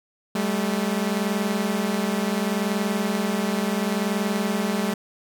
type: tone pair together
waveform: sawtooth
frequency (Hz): 195.4 / 216.1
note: G3 / A3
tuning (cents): -5 / -31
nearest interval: major second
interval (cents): 174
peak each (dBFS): -21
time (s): 0.35-4.94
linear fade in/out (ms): 5
effects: none